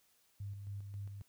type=tone with tremolo; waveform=sine; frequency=100.2 Hz; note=G2; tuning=38 cents sharp; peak=-40 dBFS; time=0.4-1.22 s; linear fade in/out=5 ms; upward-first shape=square; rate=3.7 Hz; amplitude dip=40%; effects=white hiss -72 dBFS RMS until 1.28 s